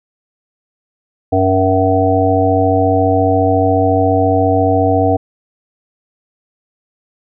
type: harmonic tone with a mistuned harmonic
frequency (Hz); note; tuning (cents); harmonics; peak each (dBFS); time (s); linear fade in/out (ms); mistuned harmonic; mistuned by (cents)
94.3; F#2; +33; 1 / 3 / 5 / 7 / 8; -16 / -16 / -16 / -16 / -16; 1.32-5.17; 10; 1; +40
effects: none